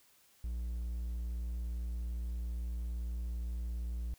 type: tone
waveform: triangle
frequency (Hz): 58.8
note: A#1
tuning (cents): +16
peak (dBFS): -33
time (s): 0.44-4.14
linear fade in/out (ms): 0
effects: white hiss -66 dBFS RMS until 4.18 s